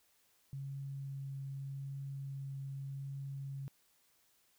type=tone with vibrato; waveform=sine; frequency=137.3 Hz; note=C#3; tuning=16 cents flat; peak=-40 dBFS; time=0.53-3.68 s; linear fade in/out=0 ms; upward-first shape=triangle; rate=0.84 Hz; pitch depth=9 cents each way; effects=white hiss -72 dBFS RMS until 4.58 s